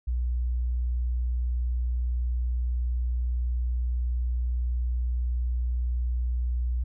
sine tone, 60.8 Hz, B1, 26 cents flat, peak -24 dBFS, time 0.07-6.84 s, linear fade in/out 10 ms, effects none

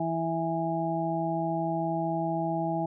harmonic tone, 164.81 Hz, E3, in tune, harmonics 1 / 2 / 4 / 5, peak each -32 / -32 / -32 / -32 dBFS, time 0-2.86 s, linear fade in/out 5 ms, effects none

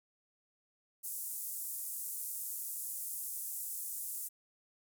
white band-pass noise, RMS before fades -41 dBFS, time 1.03-4.29 s, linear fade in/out 20 ms, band 8000 to 16000 Hz, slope 24 dB/octave, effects none

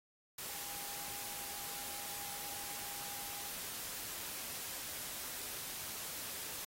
sine tone in noise, 810 Hz, G#5, 43 cents flat, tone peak -54 dBFS, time 0.49-3.5 s, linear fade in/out 5 ms, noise white, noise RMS -44 dBFS, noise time 0.38-6.65 s, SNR -13 dB, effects AAC 48 kbps

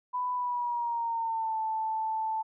sine tone with pitch glide, 994 to 880.5 Hz, B5 to A5, +11 to +1 cents, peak -28 dBFS, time 0.13-2.43 s, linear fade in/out 20 ms, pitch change -210 cents, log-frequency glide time 0.34-1.58 s, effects none

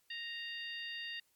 harmonic tone with a mistuned harmonic, 932.3 Hz, A#5, in tune, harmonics 2 / 3 / 4 / 5, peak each -44 / -44 / -48 / -51 dBFS, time 0.1-1.2 s, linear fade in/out 5 ms, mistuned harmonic 4, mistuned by -26 cents, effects white hiss -74 dBFS RMS until 1.35 s + MP3 96 kbps

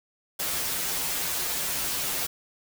white noise with comb filter, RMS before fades -29 dBFS, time 0.39-2.27 s, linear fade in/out 10 ms, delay 9.4 ms, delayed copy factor -1, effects none

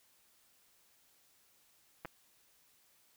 clicks, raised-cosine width 0.5 ms, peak -28 dBFS, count 2, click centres 2.049 / 2.055 s, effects white hiss -69 dBFS RMS until 3.16 s

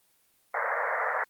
white band-pass noise, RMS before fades -29 dBFS, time 0.54-1.24 s, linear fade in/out 5 ms, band 460 to 2000 Hz, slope 96 dB/octave, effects white hiss -67 dBFS RMS until 1.29 s + Opus 24 kbps

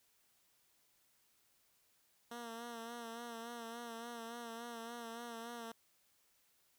10% pulse tone with vibrato, 233.1 Hz, A#3, in tune, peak -37 dBFS, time 2.31-5.72 s, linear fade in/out 5 ms, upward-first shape sine, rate 3.5 Hz, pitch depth 44 cents each way, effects white hiss -74 dBFS RMS until 6.78 s

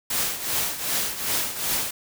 white noise with tremolo, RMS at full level -23 dBFS, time 0.1-1.91 s, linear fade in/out 5 ms, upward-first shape triangle, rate 2.6 Hz, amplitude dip 75%, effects none

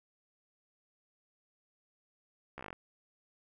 slowing click train, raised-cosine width 0.5 ms, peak -28 dBFS, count 9, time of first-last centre 2.58-2.729 s, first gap 14 ms, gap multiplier 1.08, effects 11-bit

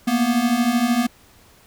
square beating tone pair, 230.7 / 243.7 Hz, A#3 / B3, -18 / -23 cents, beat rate 13 Hz, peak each -22 / -19 dBFS, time 0.07-1.07 s, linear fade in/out 10 ms, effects pink hiss -52 dBFS RMS until 1.66 s

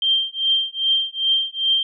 sine tone with tremolo, 3161 Hz, G7, 14 cents sharp, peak -13 dBFS, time 0.02-1.83 s, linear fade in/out 2 ms, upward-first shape triangle, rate 2.5 Hz, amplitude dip 100%, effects none

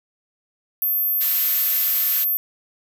sine tone, 13410 Hz, G#9, 16 cents sharp, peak -18 dBFS, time 0.82-2.37 s, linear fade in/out 0 ms
white high-pass noise, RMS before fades -28 dBFS, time 1.2-2.25 s, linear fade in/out 20 ms, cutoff 1500 Hz, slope 12 dB/octave
effects none

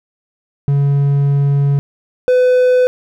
triangle tone pair in turn, 141.1 / 502.8 Hz, C#3 / B4, +31 / +31 cents, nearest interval octave + minor seventh, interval 2200 cents, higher second, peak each -8 / -6 dBFS, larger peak second, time 0.68-1.79 / 2.28-2.87 s, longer first, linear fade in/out 0 ms, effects none

